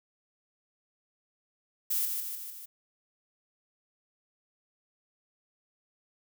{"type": "noise with echo", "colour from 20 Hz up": "violet", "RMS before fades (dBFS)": -29, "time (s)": [1.9, 2.06], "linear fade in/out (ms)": 10, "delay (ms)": 150, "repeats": 4, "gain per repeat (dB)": -4, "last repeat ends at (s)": 2.66, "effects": []}